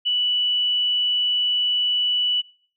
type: tone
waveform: sine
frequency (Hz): 2960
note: F#7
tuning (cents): 0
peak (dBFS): -18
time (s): 0.05-2.42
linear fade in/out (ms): 20
effects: noise-tail reverb RT60 0.5 s tail -23 dB re dry